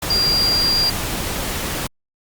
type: tone in noise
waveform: sine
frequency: 4768 Hz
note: D8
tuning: 25 cents sharp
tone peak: -15 dBFS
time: 0.1-0.9 s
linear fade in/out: 5 ms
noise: pink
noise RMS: -24 dBFS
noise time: 0.02-1.87 s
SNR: +6 dB
effects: Opus 48 kbps

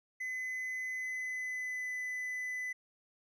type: tone with pitch glide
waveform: triangle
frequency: 2025 to 2004 Hz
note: B6 to B6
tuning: +43 to +25 cents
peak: -34 dBFS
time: 0.2-2.73 s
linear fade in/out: 10 ms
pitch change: -18 cents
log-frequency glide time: 0.99-1.92 s
effects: none

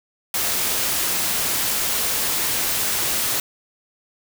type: noise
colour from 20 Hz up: white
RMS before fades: -22 dBFS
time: 0.34-3.4 s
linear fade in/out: 2 ms
effects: none

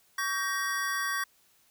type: chord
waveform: square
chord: G diminished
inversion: second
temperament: just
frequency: 1128.9 / 1568 / 1881.6 Hz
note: Db6 / G6 / Bb6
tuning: +31 / 0 / +16 cents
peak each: -34 / -34 / -34 dBFS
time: 0.18-1.24 s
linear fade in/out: 5 ms
effects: white hiss -65 dBFS RMS until 1.7 s

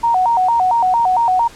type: tone with vibrato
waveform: sine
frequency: 830.6 Hz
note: G#5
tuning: in tune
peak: -11 dBFS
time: 0.03-1.48 s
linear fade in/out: 10 ms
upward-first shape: square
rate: 4.4 Hz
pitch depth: 200 cents each way
effects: pink hiss -40 dBFS RMS until 1.55 s + low-pass 9000 Hz 12 dB/octave

